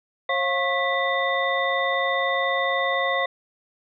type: tone cluster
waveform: sine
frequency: 540 / 703 / 1089 / 1975 / 3624 Hz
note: C#5 / F5 / C#6 / B6 / A#7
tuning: -45 / +11 / -31 / 0 / -50 cents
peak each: -26 / -28 / -27 / -25 / -32 dBFS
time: 0.29-3.26 s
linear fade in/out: 5 ms
effects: none